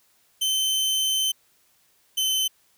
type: tone pair in turn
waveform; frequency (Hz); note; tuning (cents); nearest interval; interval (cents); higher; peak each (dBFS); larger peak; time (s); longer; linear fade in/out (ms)
sawtooth; 3079 / 3064; G7 / G7; -32 / -40; unison; 8; first; -18; neither; 0.41-1.32 / 2.17-2.48; first; 10
effects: white hiss -63 dBFS RMS until 2.77 s